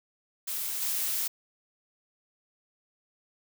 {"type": "noise with level steps", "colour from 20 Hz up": "blue", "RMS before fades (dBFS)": [-33, -30], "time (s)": [0.47, 1.28], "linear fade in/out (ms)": 10, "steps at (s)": 0.81, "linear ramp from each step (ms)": 10, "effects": []}